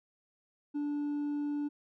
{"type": "tone with hard clipping", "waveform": "sine", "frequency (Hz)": 291.7, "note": "D4", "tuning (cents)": -12, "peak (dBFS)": -32, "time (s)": [0.74, 1.69], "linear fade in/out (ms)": 20, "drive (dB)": 2, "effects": []}